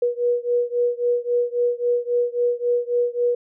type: beating tone pair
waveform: sine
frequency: 482 / 485.7 Hz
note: B4 / B4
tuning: -42 / -29 cents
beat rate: 3.7 Hz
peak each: -21 / -22 dBFS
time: 0.02-3.35 s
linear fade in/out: 5 ms
effects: none